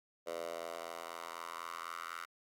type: tone with high-pass filter sweep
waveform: 10% pulse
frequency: 84 Hz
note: E2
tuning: 33 cents sharp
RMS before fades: -44 dBFS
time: 0.26-2.26 s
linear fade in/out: 20 ms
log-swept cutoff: 550 to 1400 Hz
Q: 3.5
effects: AAC 64 kbps